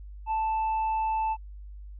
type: tone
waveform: triangle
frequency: 880 Hz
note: A5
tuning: in tune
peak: -23 dBFS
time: 0.26-1.37 s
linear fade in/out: 50 ms
effects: added 50 Hz sine -40 dBFS peak until 1.99 s + resampled to 8000 Hz